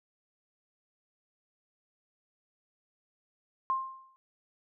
sine tone with exponential decay, 1057 Hz, C6, 17 cents sharp, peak -24 dBFS, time 3.7-4.16 s, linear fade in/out 0 ms, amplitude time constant 100 ms, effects none

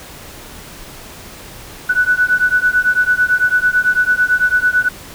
sine beating tone pair, 1480 / 1489 Hz, F#6 / F#6, 0 / +11 cents, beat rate 9 Hz, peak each -14 dBFS, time 1.89-4.89 s, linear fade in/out 10 ms, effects pink hiss -35 dBFS RMS until 5.14 s

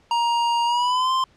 square tone with pitch glide, 940 to 1043 Hz, A#5 to C6, +14 to -6 cents, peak -19 dBFS, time 0.11-1.24 s, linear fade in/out 2 ms, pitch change +180 cents, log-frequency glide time 0.65-1.12 s, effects pink hiss -58 dBFS RMS until 1.36 s + low-pass 5000 Hz 12 dB/octave

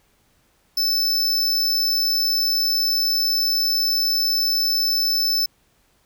square tone, 5274 Hz, E8, in tune, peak -18 dBFS, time 0.77-5.46 s, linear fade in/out 5 ms, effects pink hiss -62 dBFS RMS until 6.05 s

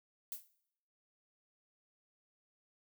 violet noise with exponential decay, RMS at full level -38 dBFS, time 0.32-0.48 s, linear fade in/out 1 ms, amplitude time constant 34 ms, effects noise-tail reverb RT60 0.7 s tail -18 dB re dry

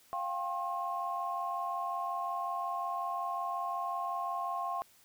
sine chord, F suspended second, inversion none, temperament equal with one note detuned, 698.5 / 784 / 1071.6 Hz, F5 / G5 / C6, 0 / 0 / +41 cents, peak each -37 / -39 / -35 dBFS, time 0.13-4.82 s, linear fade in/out 0 ms, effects tanh soft clip ceiling -23 dBFS + white hiss -63 dBFS RMS until 5.04 s

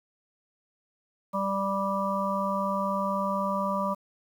harmonic tone, 196 Hz, G3, in tune, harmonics 1 / 3 / 5 / 6, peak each -31 / -31 / -31 / -31 dBFS, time 1.33-3.95 s, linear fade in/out 20 ms, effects 9-bit

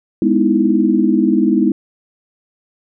sine chord, E major seventh, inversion first, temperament just, 206 / 247.2 / 309 / 329.6 Hz, G#3 / B3 / D#4 / E4, -14 / +2 / -12 / 0 cents, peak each -16 dBFS, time 0.22-1.72 s, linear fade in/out 2 ms, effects none

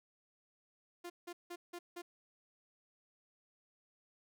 sawtooth tone bursts, 349.2 Hz, F4, in tune, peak -40 dBFS, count 5, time 1.04-2.02 s, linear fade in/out 10 ms, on 60 ms, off 170 ms, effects none

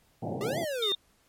pink band-pass noise, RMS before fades -34 dBFS, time 0.22-0.65 s, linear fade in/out 10 ms, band 100 to 860 Hz, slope 96 dB/octave
square exponential two-way sweep, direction up then down, 381 to 701 to 381 Hz, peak -31 dBFS, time 0.41-0.92 s, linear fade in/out 0 ms, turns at 0.59 s
sine tone, 3641 Hz, A#7, 41 cents flat, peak -26 dBFS, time 0.82-0.95 s, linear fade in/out 5 ms
effects pink hiss -66 dBFS RMS until 1.28 s + MP3 64 kbps

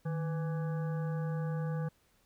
harmonic tone with a mistuned harmonic, 166.4 Hz, E3, 17 cents sharp, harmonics 1 / 3 / 5 / 7 / 9 / 10, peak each -32 / -42 / -49 / -51 / -54 / -55 dBFS, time 0.05-1.89 s, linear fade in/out 10 ms, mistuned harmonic 1, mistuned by -120 cents, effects pink hiss -70 dBFS RMS until 2.25 s

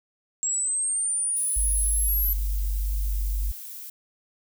sine linear sweep, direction up, 7540 to 11840 Hz, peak -23 dBFS, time 0.43-2.33 s, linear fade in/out 0 ms
violet noise, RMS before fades -39 dBFS, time 1.36-3.9 s, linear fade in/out 5 ms
sine tone, 49 Hz, G1, in tune, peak -23 dBFS, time 1.56-3.52 s, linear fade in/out 10 ms
effects none

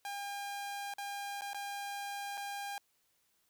sawtooth tone with dropouts, 805 Hz, G5, 46 cents sharp, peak -35 dBFS, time 0.05-2.78 s, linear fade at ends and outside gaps 1 ms, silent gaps 0.938-0.983 / 1.41-1.419 / 1.533-1.545 / 2.373-2.376 s, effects white hiss -75 dBFS RMS until 3.49 s

